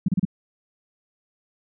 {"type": "tone bursts", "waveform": "sine", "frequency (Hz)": 185, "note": "F#3", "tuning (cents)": 0, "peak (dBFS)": -16, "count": 4, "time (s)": [0.06, 0.252], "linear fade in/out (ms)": 5, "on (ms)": 24, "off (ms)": 32, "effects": []}